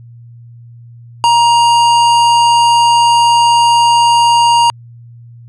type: tone with hard clipping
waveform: sine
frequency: 941 Hz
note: A#5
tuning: 16 cents sharp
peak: -8 dBFS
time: 1.24-4.7 s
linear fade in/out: 0 ms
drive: 16 dB
effects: added 118 Hz sine -33 dBFS peak until 5.48 s + resampled to 24000 Hz